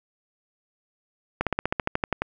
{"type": "slowing click train", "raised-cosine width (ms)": 0.5, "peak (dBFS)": -8, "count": 12, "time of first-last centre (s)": [1.41, 2.22], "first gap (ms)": 57, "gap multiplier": 1.05, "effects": []}